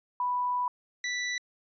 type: tone pair in turn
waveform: sine / sawtooth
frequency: 987.8 / 1970.4 Hz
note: B5 / B6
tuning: 0 / -5 cents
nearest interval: octave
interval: 1195 cents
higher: second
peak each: -26 dBFS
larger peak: neither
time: 0.2-0.68 / 1.04-1.38 s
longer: first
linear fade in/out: 2 ms
effects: resampled to 16000 Hz